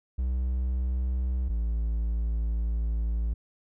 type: tone pair in turn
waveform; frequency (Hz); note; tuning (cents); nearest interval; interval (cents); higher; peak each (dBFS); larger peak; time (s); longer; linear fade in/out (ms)
triangle; 63 / 56.13; B1 / A1; +35 / +35; major second; 200; first; -23; neither; 0.18-1.49 / 1.49-3.34; second; 10
effects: none